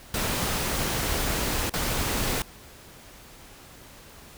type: noise with dropouts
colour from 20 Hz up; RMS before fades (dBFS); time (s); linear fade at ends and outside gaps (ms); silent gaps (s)
pink; -27; 0.14-2.42; 1; 1.695-1.738
effects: pink hiss -48 dBFS RMS until 4.37 s